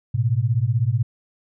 sine beating tone pair, 109 / 125 Hz, A2 / B2, -16 / +21 cents, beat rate 16 Hz, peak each -20 dBFS, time 0.14-1.03 s, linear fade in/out 10 ms, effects none

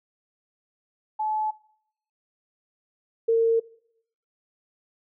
sine tone pair in turn, 861 / 456.1 Hz, A5 / A#4, -38 / -38 cents, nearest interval major seventh, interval 1100 cents, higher first, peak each -24 / -17 dBFS, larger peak second, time 1.19-1.51 / 3.28-3.6 s, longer neither, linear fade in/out 10 ms, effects noise-tail reverb RT60 0.7 s tail -22 dB re dry

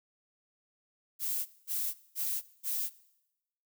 violet noise bursts, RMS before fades -33 dBFS, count 4, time 1.19-2.9 s, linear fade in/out 50 ms, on 270 ms, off 210 ms, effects noise-tail reverb RT60 0.9 s tail -20 dB re dry

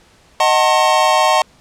square chord, D# diminished seventh, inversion none, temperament just, 622.3 / 746.7 / 896 / 1075.3 Hz, D#5 / F#5 / A5 / C6, 0 / +16 / +31 / +47 cents, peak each -17 dBFS, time 0.4-1.42 s, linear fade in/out 2 ms, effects pink hiss -50 dBFS RMS until 1.6 s + low-pass 8000 Hz 12 dB/octave

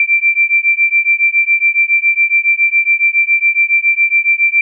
sine beating tone pair, 2349 / 2356.2 Hz, D7 / D7, 0 / +5 cents, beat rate 7.2 Hz, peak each -12 dBFS, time 0-4.61 s, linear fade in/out 2 ms, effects none

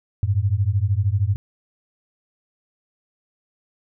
sine beating tone pair, 93.6 / 106.6 Hz, F#2 / G#2, +20 / +46 cents, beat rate 13 Hz, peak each -20 dBFS, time 0.23-1.36 s, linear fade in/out 0 ms, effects none

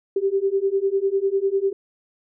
sine beating tone pair, 386.2 / 396.2 Hz, G4 / G4, -26 / +18 cents, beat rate 10 Hz, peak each -22 / -21 dBFS, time 0.16-1.73 s, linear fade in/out 5 ms, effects none

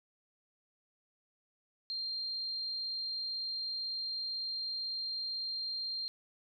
sine tone, 4186 Hz, C8, in tune, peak -35 dBFS, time 1.9-6.08 s, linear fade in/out 0 ms, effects none

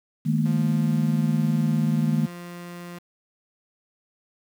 sine chord, D# suspended fourth, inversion none, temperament equal with one note detuned, 155.56 / 213 / 233.1 Hz, D#3 / G#3 / A#3, 0 / +44 / 0 cents, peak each -22 / -25 / -25 dBFS, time 0.25-2.27 s, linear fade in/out 20 ms
sawtooth tone, 174.61 Hz, F3, in tune, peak -32 dBFS, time 0.45-2.99 s, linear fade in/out 10 ms
effects 8-bit

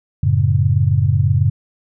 sine chord, F# minor, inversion none, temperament just, 92.5 / 111 / 138.75 Hz, F#2 / A2 / C#3, 0 / +16 / +2 cents, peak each -16 dBFS, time 0.23-1.5 s, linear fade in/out 5 ms, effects none

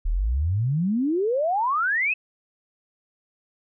sine exponential sweep, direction up, 35.43 to 2642 Hz, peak -20 dBFS, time 0.05-2.14 s, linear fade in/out 10 ms, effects none

